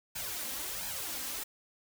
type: noise with flanger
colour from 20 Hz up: white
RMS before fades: -38 dBFS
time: 0.15-1.44 s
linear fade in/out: 10 ms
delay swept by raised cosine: 1.2 to 3.8 ms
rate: 1.4 Hz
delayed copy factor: +0.75
effects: none